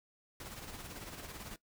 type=noise with tremolo; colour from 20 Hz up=pink; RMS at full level=-45 dBFS; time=0.4-1.56 s; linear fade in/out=2 ms; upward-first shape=sine; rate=18 Hz; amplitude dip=50%; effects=noise-tail reverb RT60 0.1 s tail -18 dB re dry